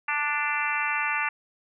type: harmonic tone with a mistuned harmonic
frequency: 293.7 Hz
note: D4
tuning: in tune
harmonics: 3 / 4 / 5 / 6 / 7 / 8 / 9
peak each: -32 / -32 / -32 / -32 / -32 / -32 / -32 dBFS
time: 0.08-1.29 s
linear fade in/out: 5 ms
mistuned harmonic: 9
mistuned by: +32 cents
effects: none